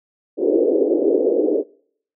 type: band-pass noise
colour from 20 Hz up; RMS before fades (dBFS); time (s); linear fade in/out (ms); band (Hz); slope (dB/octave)
white; -17; 0.37-1.64; 50; 300 to 500; 48
effects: noise-tail reverb RT60 0.6 s tail -24 dB re dry